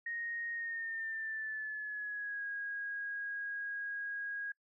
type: tone with pitch glide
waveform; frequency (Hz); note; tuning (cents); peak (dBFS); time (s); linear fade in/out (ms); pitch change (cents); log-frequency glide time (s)
sine; 1864.7 to 1642.2; A#6 to G#6; 0 to -20; -37; 0.06-4.52; 5; -220; 0.53-2.45
effects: noise-tail reverb RT60 0.1 s tail -23 dB re dry